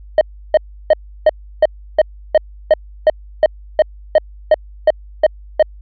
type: tone bursts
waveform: triangle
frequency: 620 Hz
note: D#5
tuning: 6 cents flat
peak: -3 dBFS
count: 16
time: 0.18-5.626 s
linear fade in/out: 2 ms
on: 31 ms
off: 330 ms
effects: added 50 Hz sine -34 dBFS peak until 5.81 s + resampled to 11025 Hz